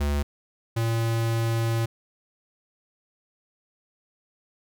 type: tone pair in turn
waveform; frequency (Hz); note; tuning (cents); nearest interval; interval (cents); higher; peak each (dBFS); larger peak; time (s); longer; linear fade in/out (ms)
square; 72.1 / 114.45; D2 / A#2; -31 / -31; minor sixth; 800; second; -23; neither; 0-0.23 / 0.76-1.86; second; 10
effects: none